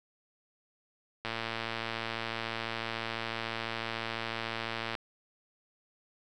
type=click train; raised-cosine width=0.3 ms; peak=-18 dBFS; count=423; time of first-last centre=1.25-4.952 s; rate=114 Hz; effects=none